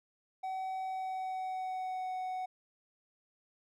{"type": "tone with pitch glide", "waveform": "triangle", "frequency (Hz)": [757, 743.1], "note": ["F#5", "F#5"], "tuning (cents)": [39, 7], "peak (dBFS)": -33, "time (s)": [0.43, 2.46], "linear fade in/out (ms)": 10, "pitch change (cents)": -32, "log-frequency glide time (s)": [0.84, 2.12], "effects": []}